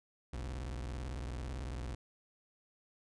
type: tone with vibrato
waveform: 35% pulse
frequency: 62 Hz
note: B1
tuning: 7 cents sharp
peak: -37 dBFS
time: 0.33-1.95 s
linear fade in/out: 5 ms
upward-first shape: square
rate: 18 Hz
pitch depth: 260 cents each way
effects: resampled to 22050 Hz